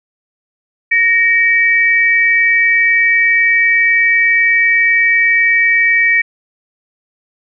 sine tone pair together, 1862 / 2294 Hz, A#6 / D7, -2 / -41 cents, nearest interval major third, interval 361 cents, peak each -11 dBFS, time 0.91-6.22 s, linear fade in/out 10 ms, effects none

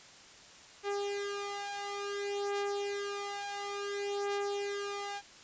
sawtooth beating tone pair, 403.6 / 404.17 Hz, G#4 / G#4, -49 / -47 cents, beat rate 0.57 Hz, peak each -34 / -33 dBFS, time 0.83-5.22 s, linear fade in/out 50 ms, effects white hiss -54 dBFS RMS until 5.43 s + resampled to 16000 Hz

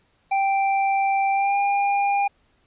square tone with pitch glide, 784 to 803.3 Hz, G5 to G5, 0 to +42 cents, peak -19 dBFS, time 0.31-2.28 s, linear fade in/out 10 ms, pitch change +42 cents, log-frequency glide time 1.32-1.57 s, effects pink hiss -64 dBFS RMS until 2.66 s + resampled to 8000 Hz

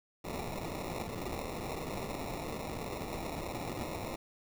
white noise with sample-and-hold, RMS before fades -39 dBFS, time 0.24-4.16 s, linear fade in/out 10 ms, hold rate 1575 Hz, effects none

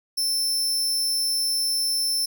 sawtooth tone, 5330 Hz, E8, 18 cents sharp, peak -19 dBFS, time 0.17-2.26 s, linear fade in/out 10 ms, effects none

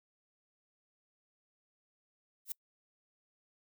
violet noise with exponential growth, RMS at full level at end -31 dBFS, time 2.45-2.52 s, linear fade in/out 5 ms, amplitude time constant 15 ms, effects noise-tail reverb RT60 0.1 s tail -26 dB re dry

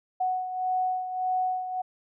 sine beating tone pair, 740 / 741.7 Hz, F#5 / F#5, 0 / +4 cents, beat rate 1.7 Hz, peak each -26 / -33 dBFS, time 0.2-1.82 s, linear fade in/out 10 ms, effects none

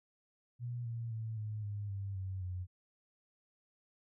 sine tone with pitch steps, 120.8 / 116.01 / 111.42 / 107 / 102.76 / 98.69 / 94.78 / 91.02 Hz, B2 / A#2 / A2 / A2 / G#2 / G2 / F#2 / F#2, -38 / -8 / +22 / -48 / -18 / +12 / +42 / -28 cents, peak -37 dBFS, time 0.59-2.67 s, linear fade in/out 50 ms, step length 260 ms, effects none

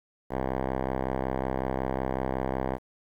5% pulse tone with low-pass filter, 65.41 Hz, C2, in tune, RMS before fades -30 dBFS, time 0.29-2.79 s, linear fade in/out 50 ms, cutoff 1200 Hz, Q 1.3, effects 9-bit

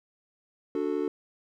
triangle chord, D major, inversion none, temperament just, 293.7 / 367.1 / 440.5 Hz, D4 / F#4 / A4, 0 / -14 / +2 cents, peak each -29 dBFS, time 0.75-1.08 s, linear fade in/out 2 ms, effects none

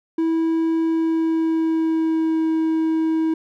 triangle tone with pitch glide, 326.1 to 320.7 Hz, E4 to E4, -19 to -48 cents, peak -15 dBFS, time 0.18-3.34 s, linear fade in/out 5 ms, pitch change -29 cents, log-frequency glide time 0.83-2.48 s, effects none

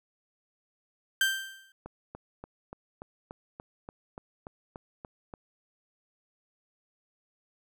30% pulse tone with exponential decay, 1568 Hz, G6, in tune, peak -18 dBFS, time 1.21-1.72 s, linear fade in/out 2 ms, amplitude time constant 110 ms
click train, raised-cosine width 1 ms, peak -27 dBFS, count 13, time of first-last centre 1.86-5.338 s, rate 3.45 Hz
effects none

